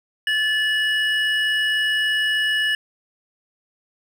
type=tone pair together; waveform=triangle; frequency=1736.7 / 2913 Hz; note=A6 / F#7; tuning=-23 / -28 cents; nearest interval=major sixth; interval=895 cents; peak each=-18 / -21 dBFS; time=0.27-2.75 s; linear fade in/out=2 ms; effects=none